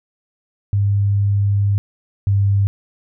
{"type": "tone pair in turn", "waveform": "sine", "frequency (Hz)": [100.7, 99.6], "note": ["G2", "G2"], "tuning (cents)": [47, 28], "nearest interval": "unison", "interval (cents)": 19, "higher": "first", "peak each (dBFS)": [-13, -12], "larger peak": "second", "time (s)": [[0.73, 1.78], [2.27, 2.67]], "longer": "first", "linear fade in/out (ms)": 0, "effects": []}